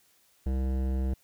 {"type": "tone with hard clipping", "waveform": "sine", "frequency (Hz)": 65.41, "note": "C2", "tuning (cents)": 0, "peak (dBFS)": -28, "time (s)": [0.46, 1.14], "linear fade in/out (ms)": 5, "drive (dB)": 15, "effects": ["white hiss -65 dBFS RMS until 1.23 s"]}